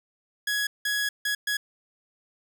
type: tone bursts at uneven times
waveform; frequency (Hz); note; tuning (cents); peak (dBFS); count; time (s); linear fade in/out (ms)
sawtooth; 1672; G#6; +11; -21; 4; 0.47-0.67 / 0.85-1.09 / 1.25-1.35 / 1.47-1.57; 5
effects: none